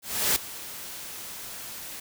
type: noise with ADSR envelope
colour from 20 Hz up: white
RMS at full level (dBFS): -22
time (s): 0.02-2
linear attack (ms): 340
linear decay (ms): 4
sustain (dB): -17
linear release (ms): 6
effects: none